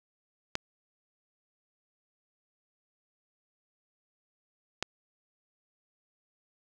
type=clicks; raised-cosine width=0.2 ms; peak=-12 dBFS; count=2; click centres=0.554 / 4.826 s; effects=none